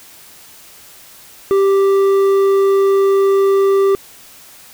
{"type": "tone with hard clipping", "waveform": "sine", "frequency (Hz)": 392, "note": "G4", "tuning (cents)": 0, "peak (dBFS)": -11, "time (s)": [1.51, 3.95], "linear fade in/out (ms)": 0, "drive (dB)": 6, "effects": ["white hiss -41 dBFS RMS until 4.73 s"]}